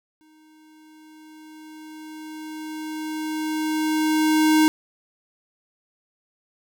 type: tone with exponential growth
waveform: square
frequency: 311.1 Hz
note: D#4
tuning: in tune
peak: -14 dBFS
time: 0.21-4.68 s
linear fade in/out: 0 ms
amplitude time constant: 970 ms
effects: none